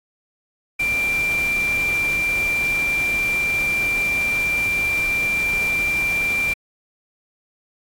sine tone in noise, 2364 Hz, D7, 11 cents sharp, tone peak -18 dBFS, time 0.79-6.54 s, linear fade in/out 10 ms, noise pink, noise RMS -32 dBFS, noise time 0.79-6.54 s, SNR +11 dB, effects AAC 64 kbps

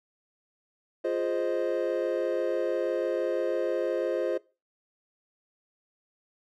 triangle chord, F minor seventh, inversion none, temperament equal, 349.2 / 415.3 / 523.3 / 622.3 Hz, F4 / Ab4 / C5 / Eb5, 0 / 0 / 0 / 0 cents, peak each -29 / -31 / -28 / -31 dBFS, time 1.04-4.38 s, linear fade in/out 10 ms, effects noise-tail reverb RT60 0.3 s tail -21 dB re dry

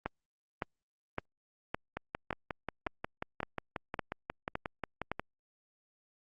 two click trains, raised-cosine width 0.5 ms, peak -18 / -20 dBFS, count 10 / 19, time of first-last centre 0.06-5.116 / 1.97-5.196 s, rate 1.78 / 5.58 Hz, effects Opus 32 kbps

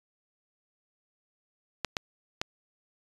clicks, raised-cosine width 0.2 ms, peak -11 dBFS, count 3, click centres 1.847 / 1.968 / 2.415 s, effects resampled to 24000 Hz

